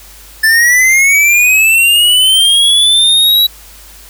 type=linear sweep; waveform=square; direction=up; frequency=1747 to 3917 Hz; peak=-6 dBFS; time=0.43-3.47 s; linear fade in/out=10 ms; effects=added 50 Hz sine -38 dBFS peak until 4.09 s + white hiss -37 dBFS RMS until 4.09 s